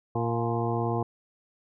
harmonic tone with a mistuned harmonic, 116.54 Hz, A#2, in tune, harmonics 1 / 2 / 3 / 4 / 6 / 7 / 8 / 9, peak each -29 / -34 / -32 / -33 / -34 / -35 / -41 / -37 dBFS, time 0.15-1.03 s, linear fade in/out 5 ms, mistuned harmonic 7, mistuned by +48 cents, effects none

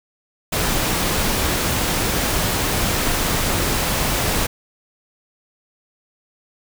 pink noise, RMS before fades -20 dBFS, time 0.52-4.47 s, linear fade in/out 10 ms, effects none

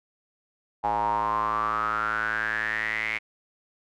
square tone with band-pass filter sweep, 55 Hz, A1, in tune, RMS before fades -27 dBFS, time 0.83-3.19 s, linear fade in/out 20 ms, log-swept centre 840 to 2200 Hz, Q 9.8, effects none

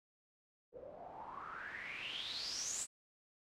white noise with low-pass filter sweep, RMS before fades -45 dBFS, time 0.72-2.87 s, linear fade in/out 50 ms, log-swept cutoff 460 to 8200 Hz, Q 8.3, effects none

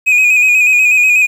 triangle tone with vibrato, 2489 Hz, D#7, in tune, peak -5 dBFS, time 0.06-1.27 s, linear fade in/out 20 ms, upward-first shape square, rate 8.2 Hz, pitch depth 33 cents each way, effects 7-bit

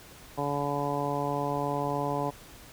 harmonic tone, 143.2 Hz, D3, 43 cents flat, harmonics 1 / 2 / 3 / 4 / 5 / 6 / 7, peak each -35 / -35 / -35 / -35 / -35 / -35 / -35 dBFS, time 0.37-2.31 s, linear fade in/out 20 ms, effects pink hiss -50 dBFS RMS until 2.72 s

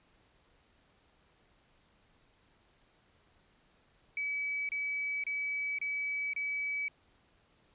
sine tone bursts, 2286 Hz, D7, 47 cents flat, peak -32 dBFS, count 5, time 4.17-6.882 s, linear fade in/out 2 ms, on 520 ms, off 28 ms, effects pink hiss -68 dBFS RMS until 7.74 s + resampled to 8000 Hz

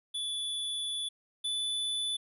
square tone pair in turn, 3454 / 3484 Hz, A7 / A7, -33 / -18 cents, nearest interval unison, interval 15 cents, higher second, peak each -33 / -31 dBFS, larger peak second, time 0.14-1.09 / 1.44-2.17 s, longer first, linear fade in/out 10 ms, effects resampled to 32000 Hz

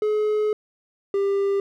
triangle tone pair in turn, 424.9 / 397 Hz, G#4 / G4, +40 / +22 cents, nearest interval minor second, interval 118 cents, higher first, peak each -17 / -17 dBFS, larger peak neither, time 0.02-0.53 / 1.14-1.6 s, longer first, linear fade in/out 2 ms, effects none

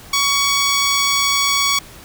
10% pulse tone, 1123 Hz, C#6, 22 cents sharp, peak -6 dBFS, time 0.13-1.79 s, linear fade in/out 5 ms, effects pink hiss -40 dBFS RMS until 2.04 s

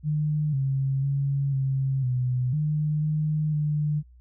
sine tone with pitch steps, 151.1 / 135.4 / 139.1 / 134.5 / 125.8 / 151.5 / 153.2 / 149.8 Hz, D3 / C#3 / C#3 / C3 / B2 / D#3 / D#3 / D3, +50 / -40 / +6 / +48 / +32 / -46 / -27 / +35 cents, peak -22 dBFS, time 0.03-4.03 s, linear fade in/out 50 ms, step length 500 ms, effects added 61 Hz sine -49 dBFS peak until 4.2 s

